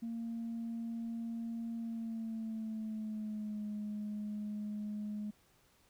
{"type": "tone with pitch glide", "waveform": "sine", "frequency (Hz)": [230, 209.7], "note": ["A#3", "G#3"], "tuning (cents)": [-23, 17], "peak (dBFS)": -36, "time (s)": [0.02, 5.31], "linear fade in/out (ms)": 10, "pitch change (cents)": -160, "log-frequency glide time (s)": [1.77, 3.67], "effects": ["tanh soft clip ceiling -34 dBFS", "pink hiss -69 dBFS RMS until 5.89 s"]}